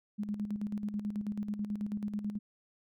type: tone with tremolo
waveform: sine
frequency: 207.7 Hz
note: G#3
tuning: in tune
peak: -31 dBFS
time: 0.18-2.39 s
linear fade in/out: 20 ms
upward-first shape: square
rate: 9.2 Hz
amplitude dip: 60%
effects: none